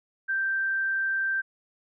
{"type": "tone", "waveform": "sine", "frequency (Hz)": 1568, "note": "G6", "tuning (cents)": 0, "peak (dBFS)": -24, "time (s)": [0.28, 1.42], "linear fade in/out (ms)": 20, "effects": []}